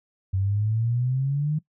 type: exponential sweep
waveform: sine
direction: up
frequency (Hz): 93.8 to 155.6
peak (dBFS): -21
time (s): 0.33-1.59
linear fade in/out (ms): 10
effects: noise-tail reverb RT60 0.1 s tail -20 dB re dry